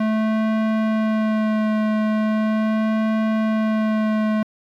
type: tone with vibrato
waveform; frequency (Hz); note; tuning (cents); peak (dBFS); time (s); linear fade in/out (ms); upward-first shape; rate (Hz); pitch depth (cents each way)
square; 217.4; A3; -21; -18; 0-4.43; 5; sine; 0.39; 15
effects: low-pass 2000 Hz 12 dB/octave + 9-bit